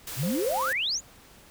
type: noise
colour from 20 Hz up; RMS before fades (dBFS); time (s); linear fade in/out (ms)
white; -37; 0.07-0.73; 2
type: exponential sweep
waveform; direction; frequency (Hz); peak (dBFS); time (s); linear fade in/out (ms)
sine; up; 110 to 7300; -25; 0.16-1.01; 50
type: tone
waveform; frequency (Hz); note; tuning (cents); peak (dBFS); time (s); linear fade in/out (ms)
sine; 523.3; C5; 0; -33; 0.23-0.72; 2
effects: pink hiss -53 dBFS RMS until 1.5 s

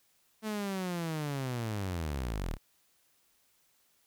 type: linear sweep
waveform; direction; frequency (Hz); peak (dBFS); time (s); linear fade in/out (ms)
sawtooth; down; 220 to 32.7; -29; 0.42-2.58; 50
effects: white hiss -70 dBFS RMS until 4.06 s

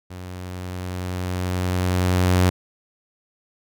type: tone with level ramp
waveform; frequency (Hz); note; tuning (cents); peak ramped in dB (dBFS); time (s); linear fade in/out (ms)
sawtooth; 91; F#2; -28; -30 to -10; 0.1-2.5; 10
effects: none

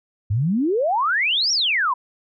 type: exponential two-way sweep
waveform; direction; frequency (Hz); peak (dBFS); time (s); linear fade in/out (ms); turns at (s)
sine; up then down; 94.3 to 5780 to 952; -17; 0.3-1.94; 10; 1.52
effects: none

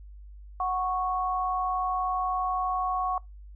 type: tone pair together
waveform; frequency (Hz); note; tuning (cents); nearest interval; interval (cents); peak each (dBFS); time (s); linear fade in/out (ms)
sine; 738 / 1105.8; F#5 / C#6; -5 / -5; perfect fifth; 700; -28; 0.6-3.18; 2
effects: noise-tail reverb RT60 0.2 s tail -25 dB re dry + added 50 Hz sine -43 dBFS peak until 3.55 s

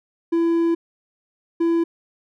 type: tone bursts at uneven times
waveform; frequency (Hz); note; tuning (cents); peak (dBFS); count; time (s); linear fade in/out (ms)
triangle; 334.8; E4; +27; -14; 2; 0.32-0.75 / 1.6-1.84; 10
effects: none

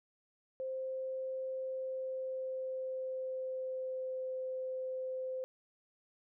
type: tone with pitch glide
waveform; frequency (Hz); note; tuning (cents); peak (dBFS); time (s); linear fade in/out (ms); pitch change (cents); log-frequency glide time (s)
sine; 523.3 to 517.3; C5 to C5; 0 to -20; -36; 0.6-5.44; 0; -20; 1.5-4.21
effects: none

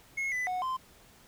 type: tone with pitch steps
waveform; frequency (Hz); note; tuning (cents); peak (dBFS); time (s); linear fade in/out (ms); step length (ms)
triangle; 2170 / 1999 / 734 / 1038; C#7 / B6 / F#5 / C6; -37 / +20 / -14 / -14; -28; 0.17-0.77; 10; 150
effects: pink hiss -58 dBFS RMS until 1.27 s

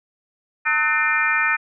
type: harmonic tone with a mistuned harmonic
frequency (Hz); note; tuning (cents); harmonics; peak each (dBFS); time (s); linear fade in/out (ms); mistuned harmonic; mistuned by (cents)
300; D4; +37; 3 / 4 / 5 / 6 / 7 / 8; -29 / -24 / -24 / -21 / -29 / -22; 0.65-1.57; 20; 4; +120
effects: none

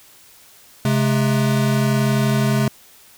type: tone pair together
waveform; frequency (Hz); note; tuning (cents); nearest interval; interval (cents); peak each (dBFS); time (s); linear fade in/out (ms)
square; 134.1 / 212.9; C3 / G#3; +43 / +43; minor sixth; 800; -18 / -20; 0.85-2.68; 2
effects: white hiss -48 dBFS RMS until 3.17 s

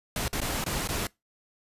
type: noise with dropouts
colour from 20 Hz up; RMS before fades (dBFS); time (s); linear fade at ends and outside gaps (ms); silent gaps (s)
pink; -30; 0.16-1.07; 2; 0.281-0.329 / 0.404-0.415 / 0.641-0.662 / 0.875-0.888
effects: noise-tail reverb RT60 0.2 s tail -23 dB re dry + resampled to 32000 Hz

